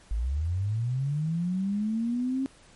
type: linear sweep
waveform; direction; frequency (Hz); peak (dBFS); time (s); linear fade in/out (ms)
sine; up; 49.56 to 270.7; -25; 0.11-2.46; 0
effects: pink hiss -56 dBFS RMS until 2.75 s + MP3 48 kbps